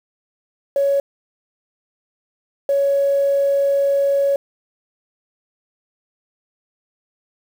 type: tone bursts at uneven times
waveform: sine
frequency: 558 Hz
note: C#5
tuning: 11 cents sharp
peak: -13 dBFS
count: 2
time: 0.76-1 / 2.69-4.36 s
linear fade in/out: 2 ms
effects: tanh soft clip ceiling -9 dBFS + 7-bit